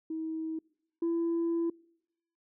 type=tone pair in turn; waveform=sine; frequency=320 / 335.4 Hz; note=D#4 / E4; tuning=+49 / +30 cents; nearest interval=minor second; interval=81 cents; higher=second; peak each=-32 / -25 dBFS; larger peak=second; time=0.1-0.59 / 1.02-1.7 s; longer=second; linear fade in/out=5 ms; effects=noise-tail reverb RT60 0.8 s tail -26 dB re dry + tanh soft clip ceiling -25 dBFS